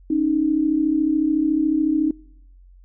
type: tone pair together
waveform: sine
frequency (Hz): 277.2 / 311.1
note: C#4 / D#4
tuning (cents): 0 / 0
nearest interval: major second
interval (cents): 200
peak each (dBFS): -22 / -18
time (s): 0.1-2.11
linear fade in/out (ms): 5
effects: noise-tail reverb RT60 0.8 s tail -25 dB re dry + added 45 Hz sine -45 dBFS peak until 2.84 s